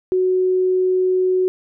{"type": "tone", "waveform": "sine", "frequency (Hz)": 370, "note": "F#4", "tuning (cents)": 0, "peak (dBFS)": -14, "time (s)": [0.12, 1.48], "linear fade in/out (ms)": 0, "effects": []}